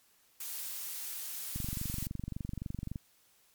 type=noise; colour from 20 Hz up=blue; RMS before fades=-40 dBFS; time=0.4-2.07 s; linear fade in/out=5 ms
type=click train; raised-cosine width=5 ms; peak=-25 dBFS; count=34; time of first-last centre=1.56-2.958 s; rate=23.6 Hz
effects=white hiss -67 dBFS RMS until 3.54 s + MP3 96 kbps